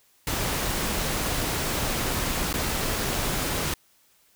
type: noise with dropouts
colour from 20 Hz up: pink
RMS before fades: -27 dBFS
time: 0.27-3.74 s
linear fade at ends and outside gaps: 2 ms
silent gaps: 2.529-2.539 s
effects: white hiss -62 dBFS RMS until 4.35 s